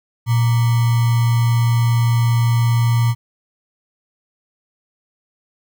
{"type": "tone with sample-and-hold", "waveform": "sine", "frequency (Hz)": 117.4, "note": "A#2", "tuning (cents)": 13, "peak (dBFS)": -12, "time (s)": [0.26, 3.15], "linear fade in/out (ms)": 50, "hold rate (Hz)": 1050, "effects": []}